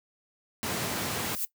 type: high-pass noise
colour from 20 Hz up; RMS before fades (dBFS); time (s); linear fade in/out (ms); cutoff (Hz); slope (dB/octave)
pink; -32; 0.63-1.35; 0; 100; 24
type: noise with exponential growth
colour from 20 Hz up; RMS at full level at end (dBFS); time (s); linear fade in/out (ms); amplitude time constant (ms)
violet; -28; 1.02-1.45; 2; 92
effects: noise-tail reverb RT60 0.1 s tail -18 dB re dry